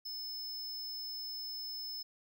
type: tone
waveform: square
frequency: 5230 Hz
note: E8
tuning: 15 cents flat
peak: -40 dBFS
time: 0.05-2.03 s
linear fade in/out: 10 ms
effects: none